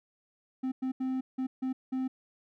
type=tone bursts at uneven times; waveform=triangle; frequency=260.2 Hz; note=C4; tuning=9 cents flat; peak=-27 dBFS; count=6; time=0.63-0.72 / 0.82-0.92 / 1-1.21 / 1.38-1.47 / 1.62-1.73 / 1.92-2.08 s; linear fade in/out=10 ms; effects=none